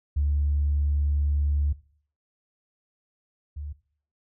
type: tone pair in turn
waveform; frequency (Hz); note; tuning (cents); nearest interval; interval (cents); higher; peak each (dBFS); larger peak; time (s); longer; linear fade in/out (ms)
sine; 72.5 / 73.47; D2 / D2; -22 / +1; unison; 23; second; -20 / -32; first; 0.16-1.73 / 3.56-3.73; first; 10
effects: noise-tail reverb RT60 0.5 s tail -19 dB re dry + tanh soft clip ceiling -16 dBFS